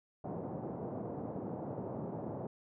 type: band-pass noise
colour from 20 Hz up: pink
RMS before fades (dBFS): -41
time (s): 0.24-2.47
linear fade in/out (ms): 5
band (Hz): 120 to 780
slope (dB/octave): 24
effects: none